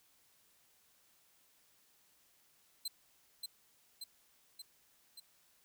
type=tone with echo; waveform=sawtooth; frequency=4100 Hz; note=C8; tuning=36 cents flat; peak=-34 dBFS; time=2.85-2.88 s; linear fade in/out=5 ms; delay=580 ms; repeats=4; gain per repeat=-3 dB; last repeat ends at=5.2 s; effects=white hiss -70 dBFS RMS until 5.64 s